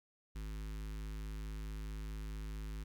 square tone with notch filter, 52.3 Hz, G#1, 13 cents sharp, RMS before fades -43 dBFS, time 0.35-2.84 s, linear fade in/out 10 ms, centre 650 Hz, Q 0.84, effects 13-bit

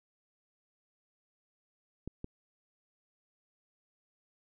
clicks, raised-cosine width 3 ms, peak -26 dBFS, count 2, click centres 2.076 / 2.244 s, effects none

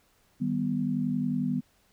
sine chord, Eb augmented, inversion none, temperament equal, 155.56 / 196 / 246.9 Hz, Eb3 / G3 / B3, 0 / 0 / 0 cents, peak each -32 / -31 / -28 dBFS, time 0.4-1.61 s, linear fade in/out 20 ms, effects pink hiss -66 dBFS RMS until 1.92 s

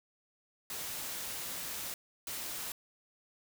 white noise bursts at uneven times, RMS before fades -40 dBFS, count 2, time 0.7-1.94 / 2.27-2.72 s, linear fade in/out 2 ms, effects none

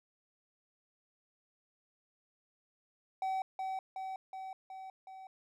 triangle tone with echo, 762 Hz, G5, 49 cents flat, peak -30 dBFS, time 3.22-3.42 s, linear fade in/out 2 ms, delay 370 ms, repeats 5, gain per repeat -3 dB, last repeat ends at 5.27 s, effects none

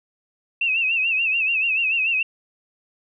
sine tone with vibrato, 2645 Hz, E7, 5 cents sharp, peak -18 dBFS, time 0.61-2.23 s, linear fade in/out 5 ms, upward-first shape sine, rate 6.9 Hz, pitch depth 91 cents each way, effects none

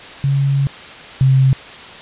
sine tone pair in turn, 138.5 / 132.93 Hz, C#3 / C3, -1 / +28 cents, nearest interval minor second, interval 71 cents, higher first, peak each -12 / -8 dBFS, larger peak second, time 0.24-0.67 / 1.21-1.53 s, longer first, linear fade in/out 0 ms, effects white hiss -34 dBFS RMS until 2.01 s + resampled to 8000 Hz

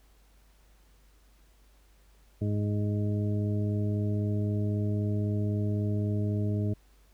harmonic tone, 103.83 Hz, G#2, in tune, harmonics 1 / 2 / 3 / 4 / 6, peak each -27 / -33 / -37 / -39 / -43 dBFS, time 2.41-6.74 s, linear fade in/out 10 ms, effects added 50 Hz sine -58 dBFS peak until 7.13 s + pink hiss -66 dBFS RMS until 7.13 s

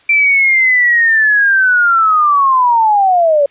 sine linear sweep, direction down, 2352 to 554.4 Hz, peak -7 dBFS, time 0.09-3.46 s, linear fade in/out 5 ms, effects white hiss -49 dBFS RMS until 3.5 s + resampled to 8000 Hz

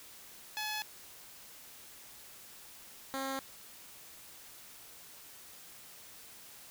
10% pulse tone pair in turn, 853 / 268.7 Hz, G#5 / C4, +46 / +46 cents, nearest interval octave + minor sixth, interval 2000 cents, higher first, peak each -27 / -27 dBFS, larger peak neither, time 0.57-0.82 / 3.14-3.39 s, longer neither, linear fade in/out 0 ms, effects white hiss -53 dBFS RMS until 6.7 s

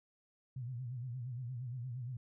sine tone with vibrato, 123.9 Hz, B2, 6 cents sharp, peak -39 dBFS, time 0.56-2.17 s, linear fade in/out 5 ms, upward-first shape sine, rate 8.6 Hz, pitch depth 110 cents each way, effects none

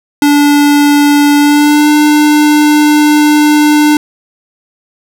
square tone with pitch glide, 290.1 to 299.1 Hz, D4 to D4, -21 to +32 cents, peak -5 dBFS, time 0.22-3.97 s, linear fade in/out 2 ms, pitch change +53 cents, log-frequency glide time 1.38-1.91 s, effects none

